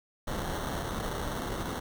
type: noise with sample-and-hold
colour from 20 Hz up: pink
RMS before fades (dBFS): -34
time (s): 0.27-1.8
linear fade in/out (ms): 10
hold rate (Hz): 2450
effects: none